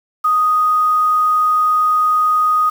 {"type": "tone with quantisation", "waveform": "sine", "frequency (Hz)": 1244.5, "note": "D#6", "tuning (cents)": 0, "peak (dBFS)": -11, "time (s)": [0.24, 2.7], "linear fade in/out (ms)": 10, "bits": 6, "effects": []}